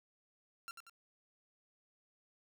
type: tone with echo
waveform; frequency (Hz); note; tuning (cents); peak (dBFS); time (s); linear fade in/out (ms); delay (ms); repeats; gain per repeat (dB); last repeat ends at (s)
sawtooth; 1370; F6; -34; -40; 0.68-0.71; 0; 93; 2; -6; 0.896
effects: none